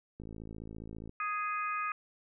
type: click train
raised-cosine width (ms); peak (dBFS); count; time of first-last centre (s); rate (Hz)
3; -32; 50; 0.2-1.094; 54.8
type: harmonic tone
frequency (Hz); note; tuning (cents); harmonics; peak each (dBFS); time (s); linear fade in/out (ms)
415.3; G#4; 0; 3 / 4 / 5 / 6; -33 / -42 / -44 / -40; 1.2-1.92; 2
effects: none